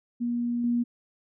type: tone with level steps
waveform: sine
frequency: 239 Hz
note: A#3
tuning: 43 cents sharp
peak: -25 / -22 dBFS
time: 0.2-0.84 s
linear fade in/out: 20 ms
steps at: 0.64 s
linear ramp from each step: 2 ms
effects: none